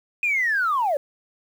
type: linear sweep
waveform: sine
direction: down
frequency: 2500 to 537 Hz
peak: -18 dBFS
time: 0.23-0.97 s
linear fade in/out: 2 ms
effects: tanh soft clip ceiling -15 dBFS + 8-bit